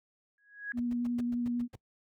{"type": "tone with exponential growth", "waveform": "sine", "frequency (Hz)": 1661.2, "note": "G#6", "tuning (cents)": 0, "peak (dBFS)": -31, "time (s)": [0.38, 0.72], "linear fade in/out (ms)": 1, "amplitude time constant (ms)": 73}
{"type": "tone with vibrato", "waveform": "sine", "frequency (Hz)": 240.9, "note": "B3", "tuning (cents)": -43, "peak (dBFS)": -29, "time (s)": [0.73, 1.68], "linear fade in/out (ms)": 50, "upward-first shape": "sine", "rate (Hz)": 11, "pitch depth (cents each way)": 12}
{"type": "noise bursts", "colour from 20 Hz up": "brown", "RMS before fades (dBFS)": -42, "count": 8, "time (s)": [0.77, 1.756], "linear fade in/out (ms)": 5, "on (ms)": 27, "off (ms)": 110}
{"effects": ["noise-tail reverb RT60 0.1 s tail -23 dB re dry", "high-pass 80 Hz 12 dB/octave"]}